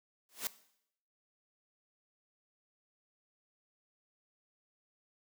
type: noise with exponential growth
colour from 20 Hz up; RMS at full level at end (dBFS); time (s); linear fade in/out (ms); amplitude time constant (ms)
white; -32; 0.29-0.47; 1; 37
effects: noise-tail reverb RT60 0.7 s tail -17 dB re dry + high-pass 200 Hz 12 dB/octave